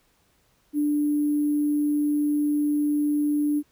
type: tone with sample-and-hold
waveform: sine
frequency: 294.7 Hz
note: D4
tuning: 6 cents sharp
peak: -20 dBFS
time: 0.73-3.63 s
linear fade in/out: 50 ms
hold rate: 11025 Hz
effects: pink hiss -65 dBFS RMS until 3.71 s